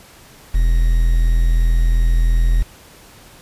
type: tone with quantisation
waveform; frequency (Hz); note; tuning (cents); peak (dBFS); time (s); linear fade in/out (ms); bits
triangle; 41.47; E1; +11; -9; 0.54-2.63; 10; 6
effects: pink hiss -44 dBFS RMS until 3.41 s + resampled to 32000 Hz